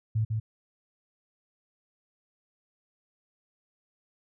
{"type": "tone with echo", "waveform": "sine", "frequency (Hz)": 110, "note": "A2", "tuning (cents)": 0, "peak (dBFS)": -23, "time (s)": [0.15, 0.25], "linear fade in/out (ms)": 10, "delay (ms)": 150, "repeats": 1, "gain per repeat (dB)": -3, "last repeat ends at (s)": 0.4, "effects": []}